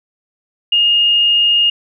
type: tone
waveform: sine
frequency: 2843 Hz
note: F7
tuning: 30 cents sharp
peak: -9 dBFS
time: 0.72-1.7 s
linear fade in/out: 5 ms
effects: none